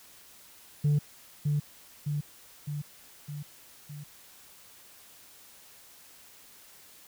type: tone with echo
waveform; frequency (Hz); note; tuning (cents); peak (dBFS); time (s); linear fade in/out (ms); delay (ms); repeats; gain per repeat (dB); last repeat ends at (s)
sine; 146.83; D3; 0; -19; 0.84-0.99; 10; 610; 5; -4; 4.04
effects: tanh soft clip ceiling -20 dBFS + white hiss -54 dBFS RMS until 7.07 s